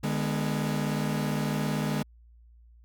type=chord; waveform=40% pulse; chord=G# diminished; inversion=second; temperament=equal with one note detuned; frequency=150.26 / 207.7 / 246.9 Hz; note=D3 / G#3 / B3; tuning=+40 / 0 / 0 cents; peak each=-29 / -30 / -33 dBFS; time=0.03-2.03 s; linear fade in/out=10 ms; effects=added 58 Hz sine -52 dBFS peak until 2.84 s